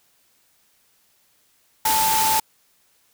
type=tone in noise; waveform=sine; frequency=880 Hz; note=A5; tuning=in tune; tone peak=-19 dBFS; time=1.85-2.4 s; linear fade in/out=5 ms; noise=white; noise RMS=-22 dBFS; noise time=1.85-2.4 s; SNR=0 dB; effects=white hiss -62 dBFS RMS until 3.13 s